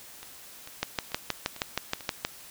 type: two click trains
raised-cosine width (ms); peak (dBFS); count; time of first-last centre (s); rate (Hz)
0.2; -24 / -9; 5 / 10; 0.23-2.008 / 0.83-2.25; 2.25 / 6.34
effects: white hiss -48 dBFS RMS until 2.5 s